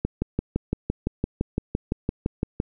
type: click train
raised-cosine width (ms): 3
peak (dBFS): -10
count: 16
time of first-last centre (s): 0.05-2.601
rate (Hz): 5.88
effects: none